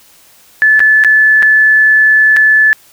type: tone with dropouts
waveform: sine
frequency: 1735 Hz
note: A6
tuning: 25 cents flat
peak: -4 dBFS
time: 0.62-2.73 s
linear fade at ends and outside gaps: 0 ms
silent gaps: 0.794-0.803 / 1.038-1.047 / 1.424-1.429 / 2.364-2.368 s
effects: white hiss -44 dBFS RMS until 2.92 s